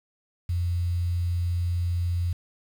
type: tone with quantisation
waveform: sine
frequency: 87.31 Hz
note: F2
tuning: in tune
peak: -23 dBFS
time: 0.49-2.33 s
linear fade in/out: 5 ms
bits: 8
effects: none